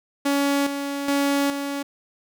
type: tone with tremolo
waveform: sawtooth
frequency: 281.3 Hz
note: C#4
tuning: 26 cents sharp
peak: -15 dBFS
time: 0.25-1.83 s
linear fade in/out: 10 ms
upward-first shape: square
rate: 1.2 Hz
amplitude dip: 55%
effects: none